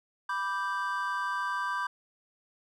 triangle chord, G major, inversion first, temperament equal, 987.8 / 1174.7 / 1568 Hz, B5 / D6 / G6, 0 / 0 / 0 cents, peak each -32 dBFS, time 0.29-1.87 s, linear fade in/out 5 ms, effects none

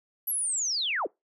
sine linear sweep, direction down, 11840 to 252 Hz, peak -26 dBFS, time 0.27-1.07 s, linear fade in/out 10 ms, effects noise-tail reverb RT60 0.2 s tail -25 dB re dry

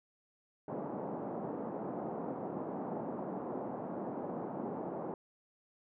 pink band-pass noise, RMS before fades -40 dBFS, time 0.68-5.14 s, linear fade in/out 2 ms, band 180 to 890 Hz, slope 24 dB/octave, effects none

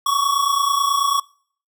square tone pair together, 1108.7 / 1137.9 Hz, C#6 / C#6, 0 / +45 cents, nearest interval unison, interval 45 cents, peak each -19 / -21 dBFS, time 0.06-1.2 s, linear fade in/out 5 ms, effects noise-tail reverb RT60 0.5 s tail -23 dB re dry

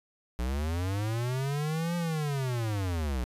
square linear two-way sweep, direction up then down, 58.27 to 174.61 to 58.27 Hz, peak -29 dBFS, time 0.39-3.24 s, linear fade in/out 0 ms, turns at 1.96 s, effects resampled to 32000 Hz

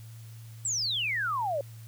sine exponential sweep, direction down, 8000 to 539 Hz, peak -27 dBFS, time 0.65-1.61 s, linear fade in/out 2 ms, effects added 113 Hz sine -43 dBFS peak until 1.87 s + white hiss -57 dBFS RMS until 1.87 s

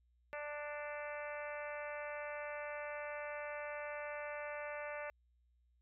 harmonic tone with a mistuned harmonic, 295.1 Hz, D4, 8 cents sharp, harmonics 2 / 3 / 4 / 5 / 6 / 7 / 8 / 9, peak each -44 / -51 / -52 / -51 / -51 / -52 / -54 / -56 dBFS, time 0.33-5.1 s, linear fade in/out 0 ms, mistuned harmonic 8, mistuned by -26 cents, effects added 60 Hz sine -70 dBFS peak until 5.81 s

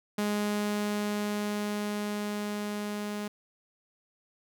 sawtooth tone with level ramp, 207.7 Hz, G#3, in tune, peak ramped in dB -23 to -29 dBFS, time 0.18-3.28 s, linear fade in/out 5 ms, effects none

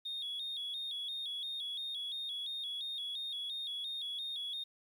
sine tone with vibrato, 3520 Hz, A7, in tune, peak -36 dBFS, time 0.05-4.64 s, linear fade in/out 10 ms, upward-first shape square, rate 2.9 Hz, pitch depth 78 cents each way, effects tanh soft clip ceiling -34 dBFS + 11-bit

